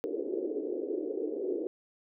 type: band-pass noise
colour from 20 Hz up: white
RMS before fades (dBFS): -34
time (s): 0.04-1.67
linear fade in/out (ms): 0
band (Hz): 310 to 460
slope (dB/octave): 48
effects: none

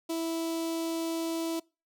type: tone with notch filter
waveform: sawtooth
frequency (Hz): 328.9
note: E4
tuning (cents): -4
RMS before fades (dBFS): -32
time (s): 0.09-1.6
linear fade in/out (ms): 10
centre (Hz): 1700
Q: 0.84
effects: noise-tail reverb RT60 0.3 s tail -25 dB re dry

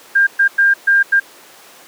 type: tone bursts at uneven times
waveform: sine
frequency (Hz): 1600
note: G6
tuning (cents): +35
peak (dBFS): -8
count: 5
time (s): 0.15-0.27 / 0.39-0.48 / 0.58-0.74 / 0.87-1.03 / 1.12-1.2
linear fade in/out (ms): 10
effects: pink hiss -41 dBFS RMS until 1.87 s + high-pass 400 Hz 12 dB/octave

